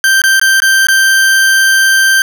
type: tone with dropouts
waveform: 40% pulse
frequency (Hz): 1568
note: G6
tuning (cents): 0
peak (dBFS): -5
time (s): 0.04-2.22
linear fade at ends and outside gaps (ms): 1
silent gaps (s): 0.218-0.238 / 0.397-0.414 / 0.602-0.62 / 0.87-0.885
effects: none